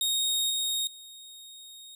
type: tone with level steps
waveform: sawtooth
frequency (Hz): 3729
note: A#7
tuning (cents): 0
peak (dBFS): -22 / -24 / -42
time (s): 0.01-1.95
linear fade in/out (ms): 2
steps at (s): 0.5 / 0.87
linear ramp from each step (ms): 2
effects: none